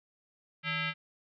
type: tone with frequency modulation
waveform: sine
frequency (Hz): 160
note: D#3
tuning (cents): +49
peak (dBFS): -30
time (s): 0.63-0.94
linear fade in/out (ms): 50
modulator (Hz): 733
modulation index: 4.1
effects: none